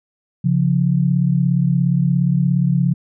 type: tone pair together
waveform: sine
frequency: 137.51 / 174.61 Hz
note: C#3 / F3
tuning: -14 / 0 cents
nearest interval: major third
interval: 414 cents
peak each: -16 dBFS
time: 0.44-2.94 s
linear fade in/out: 10 ms
effects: none